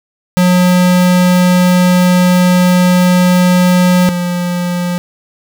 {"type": "tone pair in turn", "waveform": "square", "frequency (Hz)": [180.3, 176.79], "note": ["F#3", "F3"], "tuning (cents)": [-45, 21], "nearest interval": "unison", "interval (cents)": 34, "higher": "first", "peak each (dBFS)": [-7, -14], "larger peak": "first", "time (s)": [[0.37, 4.09], [4.09, 4.98]], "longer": "first", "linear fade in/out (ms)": 0, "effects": []}